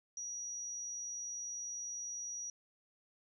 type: tone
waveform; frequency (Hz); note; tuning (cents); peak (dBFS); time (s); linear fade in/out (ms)
sine; 5790; F#8; -38; -40; 0.17-2.5; 2
effects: none